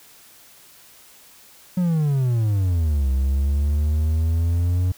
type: exponential two-way sweep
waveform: triangle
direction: down then up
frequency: 185 to 65.41 to 91.6 Hz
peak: -15 dBFS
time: 1.77-4.92 s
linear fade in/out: 5 ms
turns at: 3.1 s
effects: white hiss -49 dBFS RMS until 4.97 s